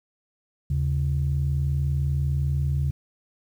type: tone pair together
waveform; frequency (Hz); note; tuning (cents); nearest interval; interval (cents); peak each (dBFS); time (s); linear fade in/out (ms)
sine; 77.3 / 137.35; D#2 / C#3; -11 / -16; minor seventh; 995; -23; 0.7-2.91; 5
effects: tanh soft clip ceiling -15 dBFS + 9-bit